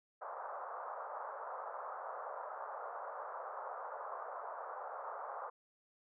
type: band-pass noise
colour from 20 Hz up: white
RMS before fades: -45 dBFS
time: 0.21-5.5 s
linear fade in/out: 10 ms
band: 500 to 1300 Hz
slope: 48 dB/octave
effects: none